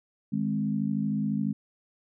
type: chord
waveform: sine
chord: Ab major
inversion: second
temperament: equal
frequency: 155.56 / 207.7 / 261.6 Hz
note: Eb3 / Ab3 / C4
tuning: 0 / 0 / 0 cents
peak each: -32 / -27 / -32 dBFS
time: 0.32-1.53 s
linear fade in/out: 10 ms
effects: none